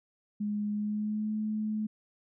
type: tone with pitch glide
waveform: sine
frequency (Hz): 208.1 to 214.7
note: G#3 to A3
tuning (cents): +4 to -42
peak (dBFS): -29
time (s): 0.4-1.87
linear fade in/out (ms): 10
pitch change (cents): +54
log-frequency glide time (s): 0.71-1.32
effects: none